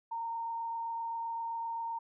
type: tone with frequency modulation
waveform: sine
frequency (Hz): 920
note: A#5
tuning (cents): -23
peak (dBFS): -34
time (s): 0.11-1.99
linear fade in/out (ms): 10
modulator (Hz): 27.7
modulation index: 0.37
effects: none